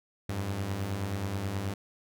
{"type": "beating tone pair", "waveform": "sawtooth", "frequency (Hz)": [90.5, 99.9], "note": ["F#2", "G2"], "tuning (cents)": [-38, 33], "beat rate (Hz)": 9.4, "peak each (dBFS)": [-34, -28], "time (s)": [0.29, 1.74], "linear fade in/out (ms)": 5, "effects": []}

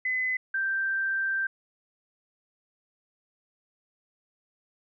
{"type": "tone pair in turn", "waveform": "sine", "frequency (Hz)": [2025, 1568.8], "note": ["B6", "G6"], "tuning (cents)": [43, 1], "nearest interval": "major third", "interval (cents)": 442, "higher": "first", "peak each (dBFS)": -25, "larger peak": "neither", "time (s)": [[0.05, 0.37], [0.54, 1.47]], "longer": "second", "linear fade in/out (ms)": 5, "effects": []}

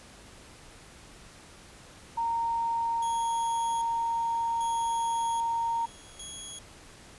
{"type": "tone", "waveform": "sine", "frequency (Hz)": 924, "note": "A#5", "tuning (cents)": -16, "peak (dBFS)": -26, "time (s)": [2.17, 5.86], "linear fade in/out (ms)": 10}
{"type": "tone with tremolo", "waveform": "10% pulse", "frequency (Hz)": 3322, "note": "G#7", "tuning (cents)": 0, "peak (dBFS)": -30, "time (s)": [3.02, 6.59], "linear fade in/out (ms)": 5, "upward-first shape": "square", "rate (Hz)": 0.63, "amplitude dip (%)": 80}
{"effects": ["pink hiss -51 dBFS RMS until 7.18 s", "resampled to 24000 Hz"]}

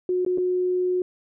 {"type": "tone with dropouts", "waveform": "sine", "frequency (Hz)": 363.6, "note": "F#4", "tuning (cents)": -30, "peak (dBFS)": -20, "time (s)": [0.09, 1.02], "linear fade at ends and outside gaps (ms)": 2, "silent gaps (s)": [[0.25, 0.263], [0.376, 0.382]], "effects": []}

